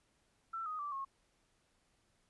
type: tone with pitch steps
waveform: sine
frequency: 1338 / 1248.4 / 1164.8 / 1086.8 Hz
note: E6 / D#6 / D6 / C#6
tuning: +25 / +5 / -15 / -35 cents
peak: -38 dBFS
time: 0.53-1.05 s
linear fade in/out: 10 ms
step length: 130 ms
effects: pink hiss -75 dBFS RMS until 2.29 s + resampled to 24000 Hz